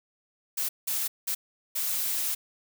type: noise bursts at uneven times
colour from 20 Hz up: blue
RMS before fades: -29 dBFS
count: 4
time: 0.57-0.69 / 0.87-1.08 / 1.27-1.35 / 1.75-2.35 s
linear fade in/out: 10 ms
effects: none